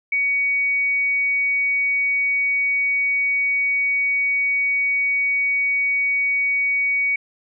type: tone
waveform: sine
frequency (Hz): 2250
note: C#7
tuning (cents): +25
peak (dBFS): -17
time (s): 0.12-7.16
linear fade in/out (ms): 5
effects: none